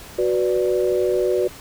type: chord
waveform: sine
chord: B minor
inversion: second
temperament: equal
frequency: 370 / 493.9 / 587.3 Hz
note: F#4 / B4 / D5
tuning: 0 / 0 / 0 cents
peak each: -19 / -22 / -24 dBFS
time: 0.18-1.48 s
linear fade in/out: 10 ms
effects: pink hiss -40 dBFS RMS until 1.6 s